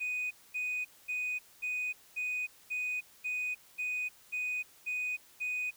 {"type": "tone bursts", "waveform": "sine", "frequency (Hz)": 2489, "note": "D#7", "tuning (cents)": 0, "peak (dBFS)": -30, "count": 11, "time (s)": [0, 5.71], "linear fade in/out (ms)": 20, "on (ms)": 310, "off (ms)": 230, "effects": ["tanh soft clip ceiling -30 dBFS", "white hiss -60 dBFS RMS until 5.76 s"]}